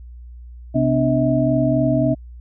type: tone cluster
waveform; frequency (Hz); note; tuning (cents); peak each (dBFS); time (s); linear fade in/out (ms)
sine; 130.5 / 250.9 / 294.6 / 640; C3 / B3 / D4 / D#5; -4 / +28 / +6 / +49; -20; 0.74-2.15; 20
effects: added 60 Hz sine -35 dBFS peak until 2.4 s